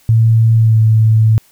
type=tone with pitch glide; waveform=sine; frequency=113 to 110.36 Hz; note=A2 to A2; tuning=+47 to +6 cents; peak=-6 dBFS; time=0.09-1.38 s; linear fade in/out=0 ms; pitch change=-41 cents; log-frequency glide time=0.57-0.78 s; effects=white hiss -50 dBFS RMS until 1.51 s